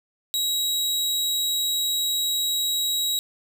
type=tone; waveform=sawtooth; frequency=3844 Hz; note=B7; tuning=48 cents flat; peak=-19 dBFS; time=0.34-3.19 s; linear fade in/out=0 ms; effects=none

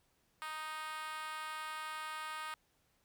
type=tone with high-pass filter; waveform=5% pulse; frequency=311.1 Hz; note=D#4; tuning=in tune; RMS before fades=-43 dBFS; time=0.42-2.54 s; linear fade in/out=0 ms; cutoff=1100 Hz; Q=4.5; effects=pink hiss -75 dBFS RMS until 3.04 s

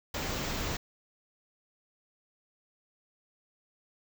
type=band-stop noise; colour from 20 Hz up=pink; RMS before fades=-34 dBFS; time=0.14-0.77 s; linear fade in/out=5 ms; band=7700 to 14000 Hz; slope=96 dB/octave; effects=none

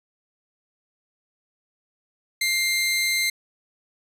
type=tone pair together; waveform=sawtooth; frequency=2100 / 4008 Hz; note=C7 / B7; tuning=+6 / +25 cents; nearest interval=major seventh; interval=1119 cents; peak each=-18 / -25 dBFS; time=2.41-3.3 s; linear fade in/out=5 ms; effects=resampled to 32000 Hz

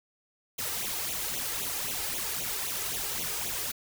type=noise with flanger; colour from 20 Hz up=white; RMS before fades=-33 dBFS; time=0.58-3.72 s; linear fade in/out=10 ms; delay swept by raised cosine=0.29 to 2.49 ms; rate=3.8 Hz; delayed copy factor=+0.85; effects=none

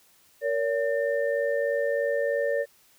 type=tone cluster; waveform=sine; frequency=463.9 / 567 / 1800 Hz; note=A#4 / C#5 / A6; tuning=-8 / +39 / +39 cents; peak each=-28 / -25 / -33 dBFS; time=0.41-2.66 s; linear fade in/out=50 ms; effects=white hiss -60 dBFS RMS until 2.98 s

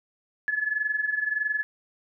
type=tone with amplitude modulation; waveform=sine; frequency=1712 Hz; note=A6; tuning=48 cents flat; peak=-21 dBFS; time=0.48-1.63 s; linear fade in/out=0 ms; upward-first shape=sine; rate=21.6 Hz; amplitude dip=75%; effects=none

